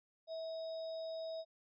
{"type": "tone with sample-and-hold", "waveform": "sine", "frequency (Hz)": 648, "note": "E5", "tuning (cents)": -30, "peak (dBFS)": -40, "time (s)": [0.27, 1.45], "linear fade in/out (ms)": 50, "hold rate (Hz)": 4410, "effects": ["resampled to 16000 Hz"]}